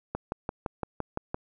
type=click train; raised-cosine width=1 ms; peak=-16 dBFS; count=8; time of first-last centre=0.15-1.345 s; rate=5.86 Hz; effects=none